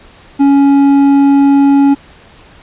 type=tone with hard clipping; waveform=sine; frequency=279 Hz; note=C#4; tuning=11 cents sharp; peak=-6 dBFS; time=0.39-1.95 s; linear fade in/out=20 ms; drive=6 dB; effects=pink hiss -40 dBFS RMS until 2.62 s + resampled to 8000 Hz